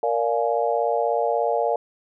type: chord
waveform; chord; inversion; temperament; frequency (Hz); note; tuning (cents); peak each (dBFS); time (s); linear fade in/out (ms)
sine; Bb dominant seventh; none; just; 466.2 / 582.7 / 699.2 / 839.1; Bb4 / D5 / F5 / Ab5; 0 / -14 / +2 / +18; -24 / -25 / -24 / -27; 0.03-1.76; 2
effects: none